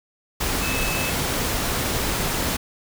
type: tone in noise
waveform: sine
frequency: 2602 Hz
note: E7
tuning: 23 cents flat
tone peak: -28 dBFS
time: 0.62-1.11 s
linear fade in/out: 10 ms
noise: pink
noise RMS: -24 dBFS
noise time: 0.4-2.57 s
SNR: -7 dB
effects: none